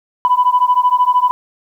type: beating tone pair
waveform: sine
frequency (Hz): 987.8 / 1000.8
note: B5 / B5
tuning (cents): 0 / +23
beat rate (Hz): 13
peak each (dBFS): -12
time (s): 0.25-1.31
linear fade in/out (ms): 0
effects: tanh soft clip ceiling -3 dBFS + 8-bit